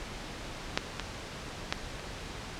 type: clicks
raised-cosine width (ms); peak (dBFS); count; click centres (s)
0.2; -7 / -14 / -9 / -26; 4; 0.775 / 0.997 / 1.725 / 1.996
effects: pink hiss -41 dBFS RMS until 2.59 s + low-pass 6000 Hz 12 dB/octave